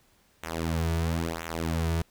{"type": "tone with flanger", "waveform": "sawtooth", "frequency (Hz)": 82.41, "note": "E2", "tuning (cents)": 0, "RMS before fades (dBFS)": -29, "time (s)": [0.43, 2.02], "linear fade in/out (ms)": 5, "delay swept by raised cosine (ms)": [0.2, 3.8], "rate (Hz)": 0.99, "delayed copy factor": -0.9, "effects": ["pink hiss -64 dBFS RMS until 2.1 s"]}